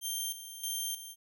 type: tone with tremolo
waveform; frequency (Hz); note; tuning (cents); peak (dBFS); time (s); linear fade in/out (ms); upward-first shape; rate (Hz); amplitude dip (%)
10% pulse; 3163; G7; +15; -25; 0.01-1.16; 50; square; 1.6; 70
effects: none